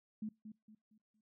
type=tone with echo; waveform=sine; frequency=215.6 Hz; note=A3; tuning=35 cents flat; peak=-38 dBFS; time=0.22-0.29 s; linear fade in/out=5 ms; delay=230 ms; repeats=4; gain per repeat=-9 dB; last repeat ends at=1.21 s; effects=noise-tail reverb RT60 0.2 s tail -22 dB re dry